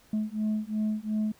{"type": "beating tone pair", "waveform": "sine", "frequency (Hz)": [213.2, 216], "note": ["G#3", "A3"], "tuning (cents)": [46, -32], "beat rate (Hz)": 2.8, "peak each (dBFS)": -28, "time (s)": [0.13, 1.32], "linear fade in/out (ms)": 5, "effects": ["tanh soft clip ceiling -23 dBFS", "pink hiss -60 dBFS RMS until 1.39 s"]}